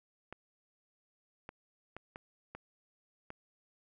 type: clicks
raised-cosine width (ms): 0.5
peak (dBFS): -29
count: 6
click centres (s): 0.326 / 1.491 / 1.966 / 2.159 / 2.55 / 3.304
effects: none